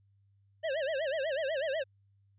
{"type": "tone with vibrato", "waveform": "square", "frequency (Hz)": 586, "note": "D5", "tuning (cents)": -4, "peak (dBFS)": -31, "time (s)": [0.63, 1.84], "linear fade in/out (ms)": 20, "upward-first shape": "sine", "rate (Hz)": 8.1, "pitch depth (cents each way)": 200, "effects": ["added 99 Hz sine -64 dBFS peak until 2.38 s", "resampled to 8000 Hz"]}